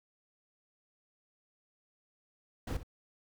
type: noise with echo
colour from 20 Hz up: brown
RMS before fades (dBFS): -35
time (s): 2.67-2.77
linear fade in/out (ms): 5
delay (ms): 62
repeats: 1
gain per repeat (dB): -13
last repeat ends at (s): 2.832
effects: none